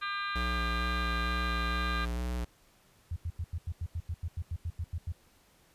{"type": "harmonic tone", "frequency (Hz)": 400, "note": "G4", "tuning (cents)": 35, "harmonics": [3, 4, 5, 6, 7, 8, 9, 10], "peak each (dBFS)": [-35, -37, -47, -42, -49, -49, -47, -44], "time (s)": [0.01, 2.06], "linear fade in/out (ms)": 20}
{"type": "tone with vibrato", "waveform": "square", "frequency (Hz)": 60.1, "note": "B1", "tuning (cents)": -46, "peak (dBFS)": -32, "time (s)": [0.35, 2.45], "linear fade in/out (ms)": 10, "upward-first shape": "square", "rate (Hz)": 2.2, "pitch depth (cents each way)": 27}
{"type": "tone bursts", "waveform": "sine", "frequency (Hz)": 84.1, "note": "E2", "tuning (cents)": 35, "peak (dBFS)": -31, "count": 15, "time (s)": [3.11, 5.122], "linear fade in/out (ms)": 5, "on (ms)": 52, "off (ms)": 88}
{"effects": ["pink hiss -64 dBFS RMS until 5.74 s", "resampled to 32000 Hz"]}